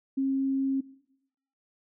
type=tone; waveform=sine; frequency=269.5 Hz; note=C#4; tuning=49 cents flat; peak=-24 dBFS; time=0.17-0.81 s; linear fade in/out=10 ms; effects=noise-tail reverb RT60 0.8 s tail -20 dB re dry